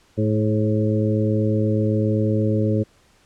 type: harmonic tone with a mistuned harmonic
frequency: 108 Hz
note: A2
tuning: 32 cents flat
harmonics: 1 / 2 / 3 / 4 / 5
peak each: -20 / -23 / -25 / -26 / -27 dBFS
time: 0.17-2.84 s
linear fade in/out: 20 ms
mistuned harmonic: 4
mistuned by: -28 cents
effects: pink hiss -57 dBFS RMS until 3.25 s + low-pass 9000 Hz 12 dB/octave